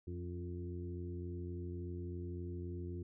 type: harmonic tone with a mistuned harmonic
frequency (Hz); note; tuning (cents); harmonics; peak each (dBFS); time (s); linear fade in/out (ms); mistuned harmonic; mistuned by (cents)
87.8; F2; +10; 1 / 2 / 3 / 4 / 5; -42 / -49 / -51 / -47 / -60; 0.07-3.03; 5; 3; +28
effects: none